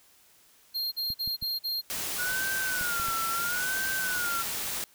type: tone bursts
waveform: square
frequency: 4210 Hz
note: C8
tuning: 10 cents sharp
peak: -29 dBFS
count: 5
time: 0.74-1.816 s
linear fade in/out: 20 ms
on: 180 ms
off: 44 ms
type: clicks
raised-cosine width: 5 ms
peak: -30 dBFS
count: 6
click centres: 1.103 / 1.276 / 1.426 / 2.812 / 2.998 / 3.085 s
type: noise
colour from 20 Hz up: white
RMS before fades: -33 dBFS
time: 1.9-4.84 s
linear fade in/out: 0 ms
type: tone with vibrato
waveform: sine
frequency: 1442 Hz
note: F#6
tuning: 45 cents flat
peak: -29 dBFS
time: 2.18-4.43 s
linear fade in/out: 20 ms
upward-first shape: sine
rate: 0.74 Hz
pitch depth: 130 cents each way
effects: white hiss -60 dBFS RMS until 4.94 s